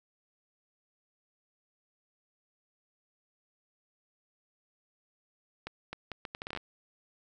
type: accelerating click train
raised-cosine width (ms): 0.3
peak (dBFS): -22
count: 12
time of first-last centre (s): 5.67-6.574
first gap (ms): 260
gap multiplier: 0.72
effects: none